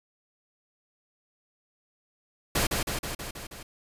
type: noise with echo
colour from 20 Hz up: pink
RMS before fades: -25 dBFS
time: 2.55-2.67 s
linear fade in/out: 5 ms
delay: 160 ms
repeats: 6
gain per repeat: -3 dB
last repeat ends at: 3.63 s
effects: resampled to 32000 Hz